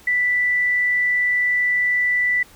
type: tone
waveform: sine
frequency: 1975.5 Hz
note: B6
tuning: in tune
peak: -16 dBFS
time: 0.07-2.43 s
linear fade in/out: 5 ms
effects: pink hiss -48 dBFS RMS until 2.55 s